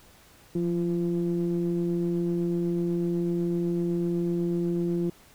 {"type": "ring-modulated tone", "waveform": "triangle", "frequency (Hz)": 85, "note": "F2", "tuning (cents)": -46, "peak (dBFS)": -19, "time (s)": [0.55, 5.1], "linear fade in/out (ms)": 5, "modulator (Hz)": 259, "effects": ["pink hiss -55 dBFS RMS until 5.34 s"]}